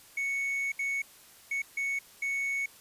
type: tone bursts at uneven times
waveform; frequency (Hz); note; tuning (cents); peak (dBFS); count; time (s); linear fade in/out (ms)
triangle; 2217; C#7; 0; -27; 5; 0.17-0.72 / 0.79-1.02 / 1.51-1.62 / 1.77-1.99 / 2.22-2.66; 5
effects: white hiss -55 dBFS RMS until 2.8 s + resampled to 32000 Hz